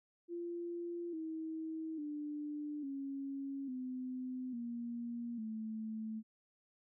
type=tone with pitch steps; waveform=sine; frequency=344.5 / 319.6 / 296.5 / 275 / 255.1 / 236.7 / 219.5 Hz; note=F4 / D#4 / D4 / C#4 / C4 / A#3 / A3; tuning=-24 / +47 / +17 / -14 / -44 / +27 / -4 cents; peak=-39 dBFS; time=0.28-6.23 s; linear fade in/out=50 ms; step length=850 ms; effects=none